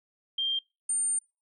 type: tone pair in turn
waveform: sine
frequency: 3182 / 9000 Hz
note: G7 / C#9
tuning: +25 / +25 cents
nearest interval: octave + tritone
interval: 1800 cents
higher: second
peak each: -26 / -25 dBFS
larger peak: second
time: 0.38-0.59 / 0.89-1.19 s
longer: second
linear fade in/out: 5 ms
effects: noise-tail reverb RT60 0.3 s tail -26 dB re dry